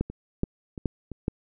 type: two click trains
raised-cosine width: 3 ms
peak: -12 / -23 dBFS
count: 4 / 4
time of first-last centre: 0.01-1.281 / 0.1-1.117 s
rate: 2.36 / 2.95 Hz
effects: none

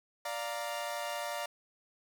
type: chord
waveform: sawtooth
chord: Bb major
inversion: first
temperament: equal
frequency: 587.3 / 698.5 / 932.3 Hz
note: D5 / F5 / Bb5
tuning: 0 / 0 / 0 cents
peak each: -35 / -36 / -37 dBFS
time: 0.25-1.46 s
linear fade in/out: 5 ms
effects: none

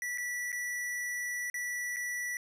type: tone with dropouts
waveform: square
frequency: 1956 Hz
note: B6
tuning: 17 cents flat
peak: -34 dBFS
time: 0.02-2.37 s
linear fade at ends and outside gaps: 1 ms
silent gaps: 0.176-0.182 / 0.519-0.527 / 1.5-1.542 / 1.962-1.967 s
effects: resampled to 32000 Hz

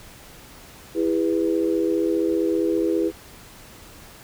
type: chord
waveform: sine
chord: E major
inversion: none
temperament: equal with one note detuned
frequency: 329.6 / 404.6 / 493.9 Hz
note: E4 / G#4 / B4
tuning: 0 / -45 / 0 cents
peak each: -21 / -24 / -26 dBFS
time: 0.94-3.12 s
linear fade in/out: 50 ms
effects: pink hiss -45 dBFS RMS until 4.23 s

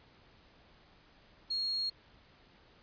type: tone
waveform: sine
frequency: 4284 Hz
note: C8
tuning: 40 cents sharp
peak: -31 dBFS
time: 1.5-1.9 s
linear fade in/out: 10 ms
effects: pink hiss -62 dBFS RMS until 2.82 s + resampled to 11025 Hz

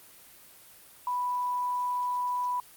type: tone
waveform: sine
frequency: 987.8 Hz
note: B5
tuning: in tune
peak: -27 dBFS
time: 1.07-2.6 s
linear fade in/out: 2 ms
effects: white hiss -53 dBFS RMS until 2.76 s + Opus 32 kbps

